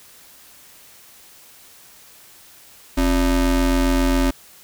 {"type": "ring-modulated tone", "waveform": "square", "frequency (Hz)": 155.7, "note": "D#3", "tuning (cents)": 2, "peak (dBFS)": -13, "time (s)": [2.97, 4.31], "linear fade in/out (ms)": 10, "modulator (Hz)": 112, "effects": ["white hiss -47 dBFS RMS until 4.63 s"]}